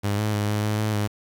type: tone with pitch steps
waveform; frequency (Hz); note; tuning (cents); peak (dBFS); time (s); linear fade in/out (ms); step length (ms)
sawtooth; 101.8 / 106.6 / 103.8 / 105.1 / 106.3 / 107.7 / 104.2; G#2 / G#2 / G#2 / G#2 / G#2 / A2 / G#2; -34 / +46 / 0 / +21 / +41 / -37 / +6; -18; 0.03-1.08; 20; 150
effects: 8-bit